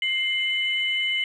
sine tone pair together, 2103 / 2990 Hz, C7 / F#7, +8 / +17 cents, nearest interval tritone, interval 609 cents, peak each -24 dBFS, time 0.02-1.24 s, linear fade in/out 2 ms, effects tanh soft clip ceiling -14 dBFS

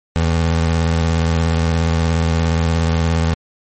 25% pulse tone with vibrato, 82.3 Hz, E2, 2 cents flat, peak -10 dBFS, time 0.16-3.34 s, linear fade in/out 0 ms, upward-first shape square, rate 17 Hz, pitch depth 30 cents each way, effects MP3 32 kbps

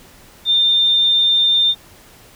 sine tone, 3606 Hz, A7, 42 cents sharp, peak -11 dBFS, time 0.45-1.75 s, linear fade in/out 50 ms, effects pink hiss -45 dBFS RMS until 2.35 s

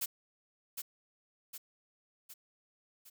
blue noise with echo, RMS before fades -35 dBFS, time 0.01-0.06 s, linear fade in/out 10 ms, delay 760 ms, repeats 4, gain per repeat -5 dB, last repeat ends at 3.1 s, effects none

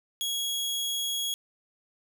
sawtooth tone, 3322 Hz, G#7, in tune, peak -25 dBFS, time 0.21-1.34 s, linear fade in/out 0 ms, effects none

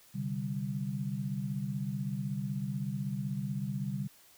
sine chord, C suspended second, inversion none, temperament equal, 130.81 / 146.83 / 196 Hz, C3 / D3 / G3, 0 / 0 / 0 cents, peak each -37 / -37 / -36 dBFS, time 0.14-4.08 s, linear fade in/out 20 ms, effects white hiss -60 dBFS RMS until 4.37 s

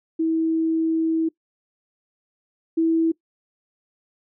sine tone pair in turn, 323.7 / 326.7 Hz, E4 / E4, -31 / -15 cents, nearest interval unison, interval 16 cents, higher second, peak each -18 / -16 dBFS, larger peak second, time 0.19-1.29 / 2.77-3.12 s, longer first, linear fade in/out 10 ms, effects noise-tail reverb RT60 0.1 s tail -21 dB re dry

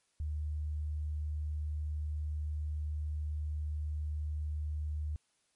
sine tone, 75.6 Hz, D#2, 49 cents flat, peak -33 dBFS, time 0.2-5.16 s, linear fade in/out 0 ms, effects white hiss -75 dBFS RMS until 5.55 s + MP3 48 kbps

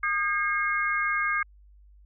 sine tone cluster, 1223 / 1613 / 2149 Hz, D#6 / G6 / C7, -30 / +49 / +46 cents, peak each -28 dBFS, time 0.03-1.43 s, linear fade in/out 5 ms, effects added 50 Hz sine -51 dBFS peak until 2.05 s

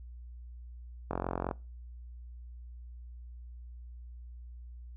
click train, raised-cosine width 1 ms, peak -18 dBFS, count 19, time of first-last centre 1.11-1.512 s, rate 44.8 Hz, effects noise-tail reverb RT60 0.3 s tail -23 dB re dry + added 60 Hz sine -44 dBFS peak until 4.96 s

